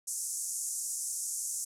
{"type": "band-pass noise", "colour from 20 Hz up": "pink", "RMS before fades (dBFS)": -36, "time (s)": [0.07, 1.65], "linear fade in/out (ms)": 10, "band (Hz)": [6200, 11000], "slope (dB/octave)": 48, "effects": []}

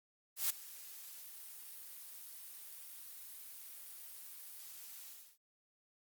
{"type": "noise with ADSR envelope", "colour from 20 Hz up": "blue", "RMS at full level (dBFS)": -32, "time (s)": [0.36, 5.38], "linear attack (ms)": 140, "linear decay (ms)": 7, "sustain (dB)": -19, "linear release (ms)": 310, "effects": ["Opus 48 kbps"]}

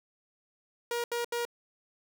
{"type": "tone bursts", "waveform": "sawtooth", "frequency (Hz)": 474.8, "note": "A#4", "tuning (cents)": 32, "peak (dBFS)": -26, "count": 3, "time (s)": [0.91, 1.452], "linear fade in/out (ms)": 2, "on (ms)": 130, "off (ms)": 76, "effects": []}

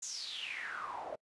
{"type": "noise with band-pass filter sweep", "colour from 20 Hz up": "pink", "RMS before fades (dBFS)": -42, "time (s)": [0.02, 1.16], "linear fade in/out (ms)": 10, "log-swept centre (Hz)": [7000, 590], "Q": 8.7, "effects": ["noise-tail reverb RT60 0.1 s tail -26 dB re dry", "resampled to 24000 Hz"]}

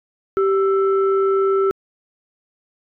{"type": "tone pair together", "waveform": "sine", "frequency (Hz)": [389.5, 1326.1], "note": ["G4", "E6"], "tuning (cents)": [-11, 10], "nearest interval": "octave + major sixth", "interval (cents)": 2121, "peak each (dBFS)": [-14, -22], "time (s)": [0.37, 1.71], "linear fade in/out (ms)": 0, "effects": ["tanh soft clip ceiling -7 dBFS"]}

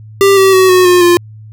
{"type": "tone with pitch steps", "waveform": "square", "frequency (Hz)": [394.5, 385, 375.8, 366.8, 358, 349.4], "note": ["G4", "G4", "F#4", "F#4", "F4", "F4"], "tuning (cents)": [11, -31, 27, -15, 43, 1], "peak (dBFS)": -5, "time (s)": [0.21, 1.17], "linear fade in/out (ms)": 0, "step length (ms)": 160, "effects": ["added 108 Hz sine -30 dBFS peak until 1.52 s"]}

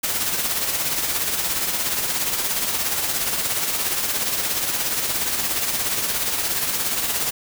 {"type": "noise with tremolo", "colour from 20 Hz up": "white", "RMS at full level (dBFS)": -21, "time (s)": [0.03, 7.31], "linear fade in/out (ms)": 10, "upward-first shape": "triangle", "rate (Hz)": 17, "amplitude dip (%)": 50, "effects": []}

